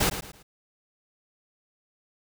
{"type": "noise with echo", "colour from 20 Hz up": "pink", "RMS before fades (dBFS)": -23, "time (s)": [0, 0.1], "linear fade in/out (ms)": 10, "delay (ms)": 110, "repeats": 3, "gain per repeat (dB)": -10, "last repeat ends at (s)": 0.43, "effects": []}